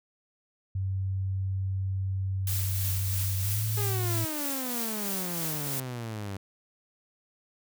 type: tone with pitch glide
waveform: sine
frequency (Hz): 95.6 to 108.55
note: G2 to A2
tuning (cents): -43 to -23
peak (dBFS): -27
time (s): 0.75-4.25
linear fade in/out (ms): 5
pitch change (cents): +220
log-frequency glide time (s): 3.41-3.64
type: noise with tremolo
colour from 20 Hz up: blue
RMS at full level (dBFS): -32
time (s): 2.47-5.8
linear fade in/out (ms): 2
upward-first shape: triangle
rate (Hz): 3.1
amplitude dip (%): 40
type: exponential sweep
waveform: sawtooth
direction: down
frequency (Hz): 420.1 to 95.6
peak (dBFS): -30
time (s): 3.77-6.37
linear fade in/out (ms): 5
effects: none